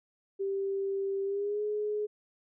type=tone with pitch glide; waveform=sine; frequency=392 to 420.1 Hz; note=G4 to G#4; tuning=0 to +20 cents; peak=-29 dBFS; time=0.39-2.07 s; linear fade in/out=20 ms; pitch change=+120 cents; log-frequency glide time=1.24-1.62 s; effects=none